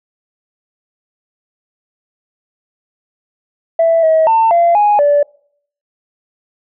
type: tone with pitch steps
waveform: sine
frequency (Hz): 661 / 639 / 898 / 685 / 830 / 580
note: E5 / D#5 / A5 / F5 / G#5 / D5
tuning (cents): +5 / +46 / +35 / -34 / -1 / -22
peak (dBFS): -6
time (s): 3.79-5.23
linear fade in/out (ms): 5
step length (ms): 240
effects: noise-tail reverb RT60 0.6 s tail -25 dB re dry + tanh soft clip ceiling -4 dBFS